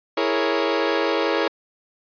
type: chord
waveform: sawtooth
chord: A# half-diminished seventh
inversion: second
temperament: equal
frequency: 329.6 / 415.3 / 466.2 / 554.4 Hz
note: E4 / G#4 / A#4 / C#5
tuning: 0 / 0 / 0 / 0 cents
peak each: -21 dBFS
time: 0.17-1.48 s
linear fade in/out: 5 ms
effects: resampled to 11025 Hz